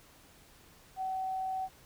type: tone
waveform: sine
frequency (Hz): 757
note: F#5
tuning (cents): +39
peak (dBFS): -32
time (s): 0.96-1.69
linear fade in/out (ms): 50
effects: pink hiss -59 dBFS RMS until 1.85 s